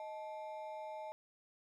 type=ring-modulated tone; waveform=triangle; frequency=747 Hz; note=F#5; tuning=16 cents sharp; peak=-38 dBFS; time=0-1.12 s; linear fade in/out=0 ms; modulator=123 Hz; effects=none